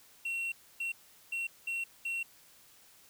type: tone bursts at uneven times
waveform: triangle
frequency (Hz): 2727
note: F7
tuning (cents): -42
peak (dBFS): -31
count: 5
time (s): 0.25-0.52 / 0.8-0.92 / 1.32-1.47 / 1.67-1.84 / 2.05-2.23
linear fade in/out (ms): 5
effects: white hiss -60 dBFS RMS until 3.09 s